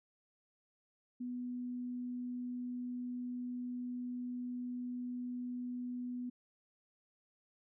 sine tone, 246.9 Hz, B3, in tune, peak -38 dBFS, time 1.2-6.3 s, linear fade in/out 10 ms, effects none

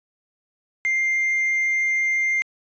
triangle tone with tanh clipping, 2102 Hz, C7, 7 cents sharp, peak -19 dBFS, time 0.85-2.42 s, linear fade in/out 0 ms, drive 6 dB, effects resampled to 16000 Hz

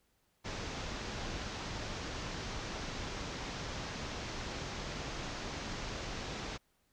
pink low-pass noise, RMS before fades -41 dBFS, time 0.44-6.58 s, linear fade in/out 20 ms, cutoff 6600 Hz, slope 48 dB/octave, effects pink hiss -75 dBFS RMS until 6.92 s

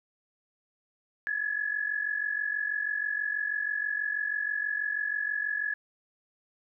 sine tone pair together, 1679 / 1725.2 Hz, G#6 / A6, +18 / -35 cents, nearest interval unison, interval 47 cents, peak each -30 / -32 dBFS, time 1.27-5.74 s, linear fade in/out 0 ms, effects none

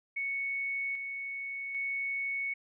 sine tone with tremolo, 2217 Hz, C#7, in tune, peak -31 dBFS, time 0.16-2.54 s, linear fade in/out 10 ms, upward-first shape square, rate 0.63 Hz, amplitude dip 40%, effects none

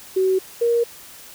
sine tone pair in turn, 377.3 / 470.3 Hz, F#4 / A#4, +34 / +15 cents, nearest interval major third, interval 381 cents, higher second, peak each -15 dBFS, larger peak neither, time 0.16-0.39 / 0.61-0.84 s, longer neither, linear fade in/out 10 ms, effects white hiss -42 dBFS RMS until 1.34 s

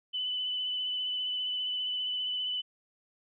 sine tone with vibrato, 3000 Hz, F#7, 23 cents sharp, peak -30 dBFS, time 0.13-2.62 s, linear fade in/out 20 ms, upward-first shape sine, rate 15 Hz, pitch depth 20 cents each way, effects none

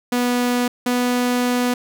sawtooth tone pair in turn, 245.1 / 246.4 Hz, B3 / B3, -13 / -4 cents, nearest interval unison, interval 9 cents, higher second, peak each -13 dBFS, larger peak neither, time 0.12-0.68 / 0.86-1.74 s, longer second, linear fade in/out 5 ms, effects none

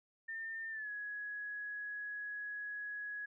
sine tone with pitch glide, 1805 to 1674.4 Hz, A6 to G#6, +44 to +14 cents, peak -40 dBFS, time 0.28-3.26 s, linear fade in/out 10 ms, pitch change -130 cents, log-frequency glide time 0.7-0.9 s, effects none

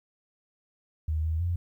sine tone with pitch steps, 78.1 / 80 / 87.1 Hz, D#2 / D#2 / F2, +7 / +49 / -4 cents, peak -25 dBFS, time 1.08-1.56 s, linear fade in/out 5 ms, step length 160 ms, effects 11-bit

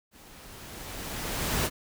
pink noise with level ramp, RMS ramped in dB -53 to -26 dBFS, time 0.11-1.7 s, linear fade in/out 50 ms, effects none

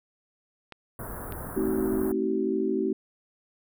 clicks, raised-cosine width 0.3 ms, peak -25 dBFS, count 2, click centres 0.723 / 1.323 s
pink band-stop noise, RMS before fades -37 dBFS, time 0.99-2.12 s, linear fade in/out 2 ms, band 1600 to 10000 Hz, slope 48 dB/octave
sine chord, A diminished seventh, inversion none, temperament just, 220 / 264 / 316.8 / 380.2 Hz, A3 / C4 / Eb4 / Gb4, 0 / +16 / +31 / +47 cents, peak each -31 / -31 / -30 / -27 dBFS, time 1.56-2.93 s, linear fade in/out 5 ms
effects none

